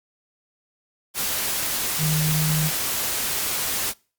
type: tone in noise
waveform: sine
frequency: 155.1 Hz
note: D#3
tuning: 5 cents flat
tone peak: -20 dBFS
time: 1.98-2.71 s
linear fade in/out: 50 ms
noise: white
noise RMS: -25 dBFS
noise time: 1.14-3.94 s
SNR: +2 dB
effects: noise-tail reverb RT60 0.4 s tail -26 dB re dry + Opus 48 kbps